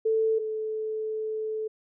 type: tone pair in turn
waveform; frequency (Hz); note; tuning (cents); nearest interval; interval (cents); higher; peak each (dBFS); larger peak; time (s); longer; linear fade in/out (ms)
sine; 442.6 / 435.5; A4 / A4; +10 / -18; unison; 28; first; -21 / -28; first; 0.05-0.39 / 0.39-1.68; second; 10
effects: none